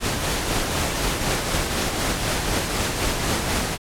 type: noise with tremolo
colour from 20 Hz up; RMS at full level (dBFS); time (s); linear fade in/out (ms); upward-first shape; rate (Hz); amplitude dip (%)
pink; -22; 0-3.78; 50; triangle; 4; 40
effects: low-pass 11000 Hz 12 dB/octave + AAC 64 kbps